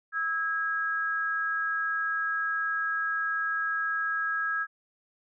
sine tone pair together, 1302.5 / 1641 Hz, E6 / G#6, -21 / -21 cents, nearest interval major third, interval 400 cents, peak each -31 / -28 dBFS, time 0.12-4.67 s, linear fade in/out 50 ms, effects none

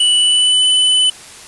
square tone with pitch glide, 2961 to 3006 Hz, F#7 to F#7, +1 to +27 cents, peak -10 dBFS, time 0-1.1 s, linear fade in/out 5 ms, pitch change +26 cents, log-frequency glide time 0.16-0.64 s, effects white hiss -36 dBFS RMS until 1.47 s + resampled to 24000 Hz

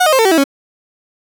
30% pulse tone with pitch steps, 730 / 621 / 528.3 / 449.4 / 382.3 / 325.2 / 276.6 Hz, F#5 / D#5 / C5 / A4 / G4 / E4 / C#4, -24 / -3 / +17 / +37 / -43 / -23 / -4 cents, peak -6 dBFS, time 0-0.441 s, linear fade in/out 10 ms, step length 63 ms, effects none

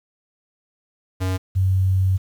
square / sine tone pair in turn, 93.2 / 94.34 Hz, F#2 / F#2, +13 / +34 cents, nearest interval unison, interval 21 cents, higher second, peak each -21 / -15 dBFS, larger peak second, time 1.2-1.38 / 1.55-2.18 s, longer second, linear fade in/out 20 ms, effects 8-bit

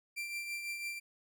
40% pulse tone with tremolo, 2359 Hz, D7, 7 cents sharp, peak -35 dBFS, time 0.16-1 s, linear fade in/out 20 ms, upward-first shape triangle, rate 6 Hz, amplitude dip 50%, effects none

